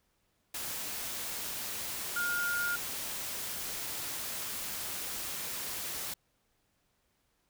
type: tone in noise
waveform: sine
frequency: 1418 Hz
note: F6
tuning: 26 cents sharp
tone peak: -30 dBFS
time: 2.16-2.76 s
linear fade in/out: 5 ms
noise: white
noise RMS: -38 dBFS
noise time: 0.54-6.14 s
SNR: +5 dB
effects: pink hiss -75 dBFS RMS until 7.49 s